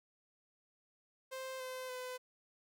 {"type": "tone with pitch steps", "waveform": "sawtooth", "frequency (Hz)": [523.3, 514.3, 505.5], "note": ["C5", "C5", "B4"], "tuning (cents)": [0, -30, 40], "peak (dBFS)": -38, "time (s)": [1.31, 2.18], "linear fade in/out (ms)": 20, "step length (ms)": 290, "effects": []}